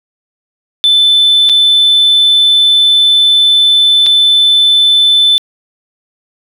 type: tone with dropouts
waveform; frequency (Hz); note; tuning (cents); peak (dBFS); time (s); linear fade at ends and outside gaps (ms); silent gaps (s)
sine; 3520; A7; 0; -3; 0.84-5.38; 0; 1.491-1.496 / 4.062-4.066
effects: tanh soft clip ceiling -2 dBFS + 7-bit